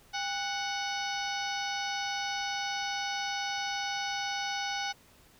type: harmonic tone with a mistuned harmonic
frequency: 740 Hz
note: F#5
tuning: in tune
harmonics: 1 / 2 / 3 / 4 / 5 / 6 / 7 / 8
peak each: -35 / -38 / -40 / -41 / -42 / -43 / -43 / -44 dBFS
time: 0.13-4.93 s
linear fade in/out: 20 ms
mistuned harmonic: 1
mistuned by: +140 cents
effects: pink hiss -60 dBFS RMS until 5.39 s